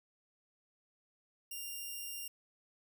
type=tone; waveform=5% pulse; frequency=2794 Hz; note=F7; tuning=in tune; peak=-32 dBFS; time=1.51-2.28 s; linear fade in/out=5 ms; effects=none